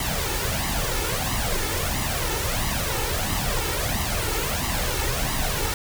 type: noise with flanger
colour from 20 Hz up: pink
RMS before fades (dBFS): -25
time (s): 0-5.74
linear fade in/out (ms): 2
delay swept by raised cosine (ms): 1 to 2.3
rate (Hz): 1.5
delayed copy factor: +0.65
effects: none